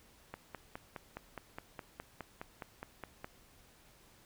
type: click train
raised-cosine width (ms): 0.5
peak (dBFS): -27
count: 15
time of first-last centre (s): 0.34-3.245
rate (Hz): 4.82
effects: pink hiss -63 dBFS RMS until 4.25 s